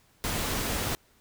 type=noise; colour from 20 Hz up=pink; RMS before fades=-30 dBFS; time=0.24-0.95 s; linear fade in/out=0 ms; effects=pink hiss -63 dBFS RMS until 1.2 s